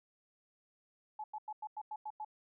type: tone bursts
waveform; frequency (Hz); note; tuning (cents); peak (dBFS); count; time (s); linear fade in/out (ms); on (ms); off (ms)
sine; 855; A5; -50; -39; 8; 1.19-2.248; 5; 50; 94
effects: none